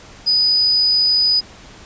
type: tone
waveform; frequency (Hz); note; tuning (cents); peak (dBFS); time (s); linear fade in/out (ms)
sine; 4973; D#8; -2; -12; 0.26-1.41; 20
effects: pink hiss -41 dBFS RMS until 1.85 s + resampled to 16000 Hz